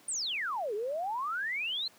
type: exponential two-way sweep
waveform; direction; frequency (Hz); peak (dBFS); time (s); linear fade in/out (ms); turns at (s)
sine; down then up; 9480 to 397.9 to 4249; -31; 0.08-1.88; 5; 0.74
effects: pink hiss -59 dBFS RMS until 1.98 s + high-pass 200 Hz 12 dB/octave